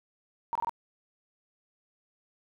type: tone bursts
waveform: sine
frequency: 932.3 Hz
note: A#5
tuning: in tune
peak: -27 dBFS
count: 4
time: 0.53-0.694 s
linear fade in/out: 0 ms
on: 23 ms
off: 24 ms
effects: none